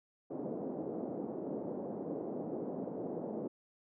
pink band-pass noise, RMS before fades -40 dBFS, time 0.3-3.48 s, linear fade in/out 10 ms, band 200 to 610 Hz, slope 24 dB/octave, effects none

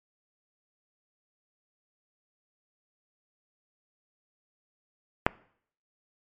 click, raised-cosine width 0.5 ms, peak -4 dBFS, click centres 5.265 s, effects noise-tail reverb RT60 0.6 s tail -22 dB re dry + MP3 64 kbps

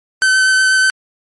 45% pulse tone with vibrato, 1530 Hz, G6, 42 cents flat, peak -9 dBFS, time 0.22-0.9 s, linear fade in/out 0 ms, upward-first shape triangle, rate 8.2 Hz, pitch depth 12 cents each way, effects MP3 48 kbps

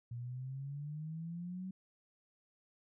sine exponential sweep, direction up, 117.7 to 190 Hz, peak -40 dBFS, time 0.11-1.71 s, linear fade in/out 5 ms, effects none

